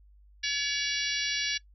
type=harmonic tone; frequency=568 Hz; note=C#5; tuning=42 cents sharp; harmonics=3 / 4 / 5 / 6 / 7 / 8 / 9 / 10; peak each=-34 / -35 / -36 / -37 / -37 / -38 / -39 / -39 dBFS; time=0.43-1.58 s; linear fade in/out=10 ms; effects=noise-tail reverb RT60 0.1 s tail -20 dB re dry + added 50 Hz sine -54 dBFS peak until 1.74 s